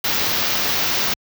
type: band-stop noise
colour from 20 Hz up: white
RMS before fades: -20 dBFS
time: 0.04-1.14 s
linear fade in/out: 5 ms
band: 6200 to 15000 Hz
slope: 48 dB/octave
effects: high-pass 60 Hz 12 dB/octave